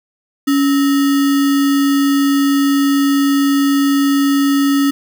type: tone with sample-and-hold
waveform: sine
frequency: 279.6 Hz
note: C#4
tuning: 15 cents sharp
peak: -10 dBFS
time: 0.47-4.91 s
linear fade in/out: 10 ms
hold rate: 1575 Hz
effects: none